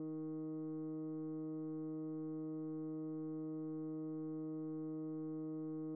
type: tone with frequency modulation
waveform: sine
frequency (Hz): 313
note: D#4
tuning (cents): +10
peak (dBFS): -39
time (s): 0-5.95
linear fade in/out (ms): 2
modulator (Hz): 156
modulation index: 0.66
effects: tanh soft clip ceiling -39 dBFS